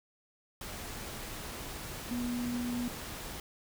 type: tone in noise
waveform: sine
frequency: 242.6 Hz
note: B3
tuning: 31 cents flat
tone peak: -32 dBFS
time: 2.11-2.88 s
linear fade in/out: 2 ms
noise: pink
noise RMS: -42 dBFS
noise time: 0.61-3.4 s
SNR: +7 dB
effects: none